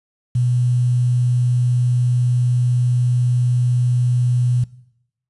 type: tone with quantisation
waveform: sine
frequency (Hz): 123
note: B2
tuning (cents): -7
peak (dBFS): -14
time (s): 0.35-4.64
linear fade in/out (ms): 5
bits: 7
effects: noise-tail reverb RT60 0.8 s tail -20 dB re dry + resampled to 24000 Hz